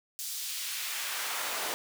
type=noise with high-pass filter sweep; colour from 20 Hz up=pink; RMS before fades=-35 dBFS; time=0.19-1.74 s; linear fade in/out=0 ms; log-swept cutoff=5700 to 510 Hz; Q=0.86; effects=none